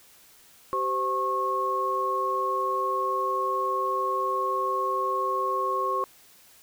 sine tone cluster, 385.6 / 517 / 1090 Hz, G4 / C5 / C#6, -28 / -21 / -29 cents, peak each -32 / -32 / -25 dBFS, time 0.73-6.04 s, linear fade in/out 0 ms, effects white hiss -55 dBFS RMS until 6.62 s

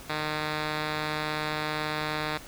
5% pulse tone with low-pass filter, 152.9 Hz, D#3, 30 cents flat, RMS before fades -31 dBFS, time 0.09-2.38 s, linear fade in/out 10 ms, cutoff 3400 Hz, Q 3.4, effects pink hiss -46 dBFS RMS until 2.47 s

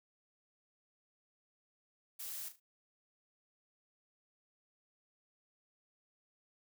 blue noise with echo, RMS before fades -44 dBFS, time 2.19-2.49 s, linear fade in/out 10 ms, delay 37 ms, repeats 3, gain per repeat -10 dB, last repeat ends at 2.601 s, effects none

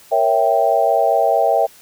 sine chord, A# diminished seventh, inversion none, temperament equal, 466.2 / 554.4 / 659.3 / 784 Hz, A#4 / C#5 / E5 / G5, 0 / 0 / 0 / 0 cents, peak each -21 / -19 / -16 / -17 dBFS, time 0.11-1.67 s, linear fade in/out 20 ms, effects white hiss -46 dBFS RMS until 1.81 s

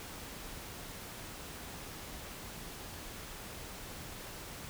silence, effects pink hiss -46 dBFS RMS until 4.69 s

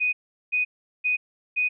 sine tone bursts, 2489 Hz, D#7, in tune, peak -20 dBFS, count 4, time 0-1.69 s, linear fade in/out 20 ms, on 130 ms, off 390 ms, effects none

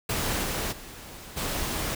pink noise with level steps, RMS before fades -28 / -30 / -43 / -30 dBFS, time 0.09-1.95 s, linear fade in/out 5 ms, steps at 0.42 / 0.71 / 1.36 s, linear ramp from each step 20 ms, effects none

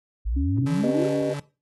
sine exponential sweep, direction up, 48.84 to 418.3 Hz, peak -22 dBFS, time 0.25-1.09 s, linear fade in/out 20 ms
sine tone with pitch glide, 277.2 to 281.4 Hz, C#4 to C#4, 0 to +26 cents, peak -25 dBFS, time 0.36-1.3 s, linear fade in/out 10 ms, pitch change +26 cents, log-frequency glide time 0.97-1.04 s
40% pulse tone with tremolo, 143.5 Hz, D3, 40 cents flat, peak -27 dBFS, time 0.66-1.4 s, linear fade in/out 5 ms, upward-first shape sine, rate 3 Hz, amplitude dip 35%
sine chord, G augmented, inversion none, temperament just, 392 / 490 / 612.5 Hz, G4 / B4 / D#5, 0 / -14 / -27 cents, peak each -29 / -31 / -26 dBFS, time 0.83-1.34 s, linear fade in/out 10 ms
effects noise-tail reverb RT60 0.3 s tail -19 dB re dry + AAC 32 kbps

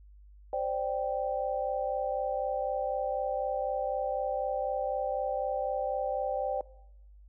sine chord, C suspended second, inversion none, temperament equal, 523.3 / 587.3 / 784 Hz, C5 / D5 / G5, 0 / 0 / 0 cents, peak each -33 dBFS, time 0.53-6.61 s, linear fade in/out 2 ms, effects noise-tail reverb RT60 0.9 s tail -21 dB re dry + added 50 Hz sine -51 dBFS peak until 7.28 s

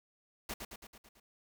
pink noise with echo, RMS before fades -40 dBFS, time 0.49-0.54 s, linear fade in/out 5 ms, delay 110 ms, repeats 6, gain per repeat -4 dB, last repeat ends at 1.2 s, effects none

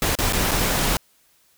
pink noise with dropouts, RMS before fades -21 dBFS, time 0.02-0.97 s, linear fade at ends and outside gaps 1 ms, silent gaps 0.153-0.187 / 0.325-0.332 / 0.511-0.515 s, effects white hiss -60 dBFS RMS until 1.57 s

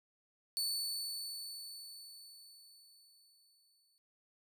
sawtooth tone with exponential decay, 4476 Hz, C#8, 16 cents sharp, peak -30 dBFS, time 0.57-3.98 s, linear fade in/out 0 ms, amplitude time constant 740 ms, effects none

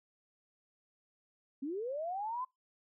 sine linear sweep, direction up, 256.8 to 1042 Hz, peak -35 dBFS, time 1.62-2.45 s, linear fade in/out 10 ms, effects noise-tail reverb RT60 0.2 s tail -24 dB re dry

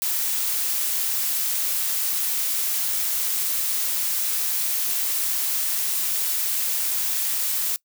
blue noise, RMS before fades -24 dBFS, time 0.02-7.76 s, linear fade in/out 0 ms, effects noise-tail reverb RT60 0.1 s tail -23 dB re dry

